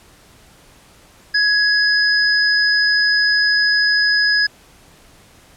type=tone pair together; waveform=sine; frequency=1675 / 5019 Hz; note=G#6 / D#8; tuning=+14 / +14 cents; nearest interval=octave + perfect fifth; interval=1900 cents; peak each=-14 / -17 dBFS; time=1.34-4.47 s; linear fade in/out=10 ms; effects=pink hiss -48 dBFS RMS until 5.56 s + low-pass 12000 Hz 12 dB/octave